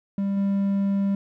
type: tone with level steps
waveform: triangle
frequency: 197.9 Hz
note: G3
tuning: 17 cents sharp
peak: -20 / -18 dBFS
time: 0.18-1.15 s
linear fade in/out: 2 ms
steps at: 0.37 s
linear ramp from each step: 2 ms
effects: none